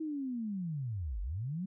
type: linear two-way sweep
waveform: sine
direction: down then up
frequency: 322.5 to 43.65 to 195.1 Hz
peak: -34 dBFS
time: 0-1.66 s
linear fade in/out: 10 ms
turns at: 1.21 s
effects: none